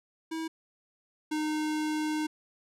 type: tone pair in turn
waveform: square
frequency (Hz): 322.9 / 307.1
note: E4 / D#4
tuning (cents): -36 / -23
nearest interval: minor second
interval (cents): 87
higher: first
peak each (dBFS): -33 / -29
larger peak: second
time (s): 0.31-0.48 / 1.31-2.27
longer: second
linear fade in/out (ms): 10
effects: low-pass 10000 Hz 12 dB/octave